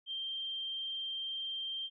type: tone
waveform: sine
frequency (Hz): 3161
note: G7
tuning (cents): +14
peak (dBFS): -36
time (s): 0.06-1.9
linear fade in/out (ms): 50
effects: none